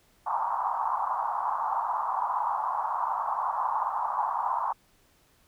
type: band-pass noise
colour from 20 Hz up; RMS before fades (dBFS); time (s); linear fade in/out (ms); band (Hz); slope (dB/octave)
pink; -29; 0.26-4.73; 10; 830 to 1100; 48
effects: pink hiss -64 dBFS RMS until 5.47 s